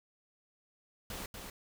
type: noise with echo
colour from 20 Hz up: pink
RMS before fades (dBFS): -42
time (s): 1.1-1.26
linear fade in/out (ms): 2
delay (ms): 240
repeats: 1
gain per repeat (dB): -4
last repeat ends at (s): 1.5
effects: none